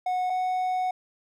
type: tone pair in turn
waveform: triangle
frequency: 733 / 738.5 Hz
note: F#5 / F#5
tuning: -16 / -3 cents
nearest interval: unison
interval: 13 cents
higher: second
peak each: -22 dBFS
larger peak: neither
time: 0.06-0.3 / 0.3-0.91 s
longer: second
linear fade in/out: 5 ms
effects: none